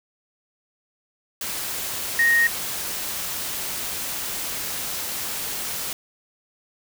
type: tone in noise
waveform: sine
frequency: 1864.7 Hz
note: A#6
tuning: in tune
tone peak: -15 dBFS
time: 2.19-2.47 s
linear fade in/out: 2 ms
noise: white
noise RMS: -29 dBFS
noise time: 1.41-5.93 s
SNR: +11 dB
effects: none